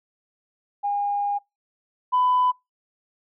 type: tone pair in turn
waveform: sine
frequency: 813 / 1000 Hz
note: G#5 / B5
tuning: -37 / +21 cents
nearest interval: major third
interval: 358 cents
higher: second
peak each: -21 / -16 dBFS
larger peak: second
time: 0.83-1.39 / 2.12-2.52 s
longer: first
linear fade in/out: 20 ms
effects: noise-tail reverb RT60 0.2 s tail -25 dB re dry + tanh soft clip ceiling -13 dBFS